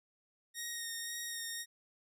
10% pulse tone with vibrato, 1862 Hz, A#6, 2 cents flat, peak -30 dBFS, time 0.54-1.66 s, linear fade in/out 50 ms, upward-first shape sine, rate 1.9 Hz, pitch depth 17 cents each way, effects none

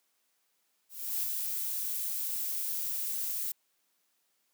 violet noise with ADSR envelope, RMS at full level -31 dBFS, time 0.89-3.52 s, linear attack 330 ms, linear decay 32 ms, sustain -3 dB, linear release 6 ms, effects white hiss -75 dBFS RMS until 4.53 s + high-pass 200 Hz 12 dB/octave

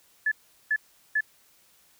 sine tone bursts, 1725 Hz, A6, 35 cents flat, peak -21 dBFS, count 3, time 0.26-1.208 s, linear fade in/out 5 ms, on 56 ms, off 390 ms, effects white hiss -61 dBFS RMS until 1.99 s

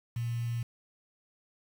sine tone with quantisation, 117.9 Hz, A#2, 20 cents sharp, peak -30 dBFS, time 0.16-0.63 s, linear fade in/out 5 ms, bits 8, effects none

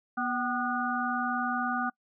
harmonic tone with a mistuned harmonic, 243.6 Hz, B3, 24 cents flat, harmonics 1 / 3 / 5 / 6, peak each -33 / -33 / -33 / -33 dBFS, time 0.17-1.9 s, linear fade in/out 10 ms, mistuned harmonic 3, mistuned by +70 cents, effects noise-tail reverb RT60 0.1 s tail -25 dB re dry

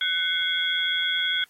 sine tone cluster, 1499 / 2106 / 2184 / 3294 / 3465 Hz, F#6 / C7 / C#7 / G#7 / A7, +22 / +11 / -26 / -15 / -27 cents, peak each -27 / -33 / -34 / -25 / -32 dBFS, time 0.01-1.44 s, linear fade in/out 2 ms, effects white hiss -61 dBFS RMS until 1.49 s + AAC 48 kbps

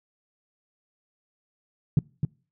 sine tone with echo, 144.8 Hz, D3, 24 cents flat, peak -13 dBFS, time 1.97-1.99 s, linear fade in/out 2 ms, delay 260 ms, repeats 1, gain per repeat -6 dB, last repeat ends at 2.25 s, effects noise-tail reverb RT60 0.4 s tail -26 dB re dry + tanh soft clip ceiling -11 dBFS

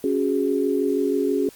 sine chord, C# suspended fourth, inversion none, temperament just, 277.2 / 369.6 / 415.8 Hz, C#4 / F#4 / G#4, 0 / -2 / +2 cents, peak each -23 / -24 / -23 dBFS, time 0.04-1.49 s, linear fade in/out 2 ms, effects white hiss -48 dBFS RMS until 1.55 s + Opus 32 kbps

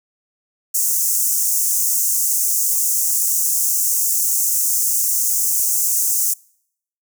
pink high-pass noise, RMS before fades -18 dBFS, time 0.74-6.34 s, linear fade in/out 10 ms, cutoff 6200 Hz, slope 48 dB/octave, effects noise-tail reverb RT60 0.7 s tail -26 dB re dry

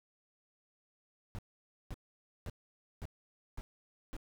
brown noise bursts, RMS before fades -41 dBFS, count 6, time 1.35-4.166 s, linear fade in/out 0 ms, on 36 ms, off 520 ms, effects none

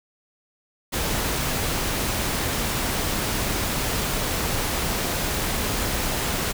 pink noise, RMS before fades -25 dBFS, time 0.92-6.53 s, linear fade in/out 20 ms, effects none

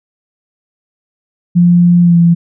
sine tone with pitch glide, 174.61 to 170.13 Hz, F3 to F3, 0 to -45 cents, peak -4 dBFS, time 1.55-2.35 s, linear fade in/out 20 ms, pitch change -45 cents, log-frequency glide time 2.02-2.17 s, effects none

